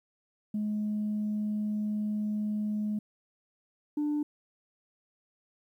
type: tone pair in turn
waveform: sine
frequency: 211 / 296.5 Hz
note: G#3 / D4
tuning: +28 / +17 cents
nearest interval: tritone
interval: 589 cents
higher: second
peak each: -27 / -25 dBFS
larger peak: second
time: 0.54-2.99 / 3.97-4.23 s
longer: first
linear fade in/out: 5 ms
effects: tanh soft clip ceiling -25 dBFS + 11-bit